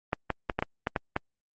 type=clicks; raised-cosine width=0.5 ms; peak=-11 dBFS; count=8; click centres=0.131 / 0.303 / 0.498 / 0.59 / 0.625 / 0.871 / 0.962 / 1.164 s; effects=Opus 24 kbps